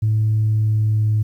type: tone with pitch glide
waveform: sine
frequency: 108.6 to 107.54 Hz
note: A2 to A2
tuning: -22 to -39 cents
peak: -13 dBFS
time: 0.02-1.23 s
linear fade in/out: 10 ms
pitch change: -17 cents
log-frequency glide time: 0.31-1.11 s
effects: tanh soft clip ceiling -11 dBFS + 9-bit